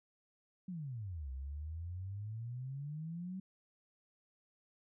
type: exponential two-way sweep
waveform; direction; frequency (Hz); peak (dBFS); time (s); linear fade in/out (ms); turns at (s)
sine; down then up; 192.3 to 64.4 to 192.3; -40; 0.68-3.4; 5; 1.31
effects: none